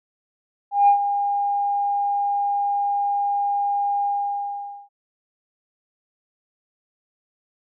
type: tone with ADSR envelope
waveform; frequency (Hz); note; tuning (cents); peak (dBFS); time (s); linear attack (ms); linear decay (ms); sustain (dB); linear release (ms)
sine; 809; G#5; -46; -9; 0.71-4.89; 170; 96; -10; 840
effects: tanh soft clip ceiling -6 dBFS